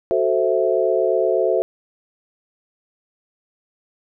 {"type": "chord", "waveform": "sine", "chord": "F# half-diminished seventh", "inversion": "none", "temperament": "equal with one note detuned", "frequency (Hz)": [371.7, 440, 523.3, 659.3], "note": ["F#4", "A4", "C5", "E5"], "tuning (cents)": [8, 0, 0, 0], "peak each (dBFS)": -21, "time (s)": [0.11, 1.62], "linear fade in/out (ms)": 0, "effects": []}